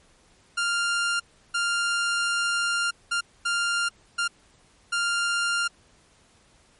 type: tone bursts at uneven times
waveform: sawtooth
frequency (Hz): 1396.9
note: F6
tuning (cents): 0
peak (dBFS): -19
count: 6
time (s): 0.57-1.2 / 1.54-2.91 / 3.11-3.21 / 3.45-3.89 / 4.18-4.28 / 4.92-5.68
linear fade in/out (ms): 10
effects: pink hiss -59 dBFS RMS until 6.79 s + MP3 48 kbps